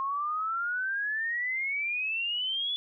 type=exponential sweep; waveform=sine; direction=up; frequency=1071 to 3458 Hz; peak=-28 dBFS; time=0-2.76 s; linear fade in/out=0 ms; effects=none